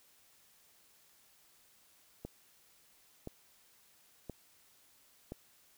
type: click train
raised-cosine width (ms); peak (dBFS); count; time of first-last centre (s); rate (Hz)
2; -28; 4; 2.25-5.321; 0.977
effects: white hiss -66 dBFS RMS until 5.77 s